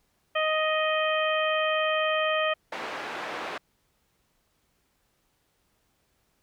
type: harmonic tone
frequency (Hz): 624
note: D#5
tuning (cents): +5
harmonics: 1 / 2 / 3 / 4 / 5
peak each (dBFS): -26 / -29 / -31 / -32 / -33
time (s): 0.35-2.54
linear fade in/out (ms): 10
type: band-pass noise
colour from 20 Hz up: pink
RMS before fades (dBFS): -35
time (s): 2.72-3.58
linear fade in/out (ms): 5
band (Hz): 510 to 2300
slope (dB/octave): 12
effects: pink hiss -71 dBFS RMS until 6.42 s